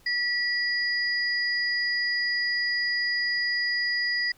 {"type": "tone pair together", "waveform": "sine", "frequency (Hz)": [1943, 4892], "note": ["B6", "D#8"], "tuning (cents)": [-29, -30], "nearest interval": "octave + major third", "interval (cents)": 1599, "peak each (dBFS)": [-25, -29], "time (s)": [0.06, 4.32], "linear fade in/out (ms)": 5, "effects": ["pink hiss -59 dBFS RMS until 4.37 s"]}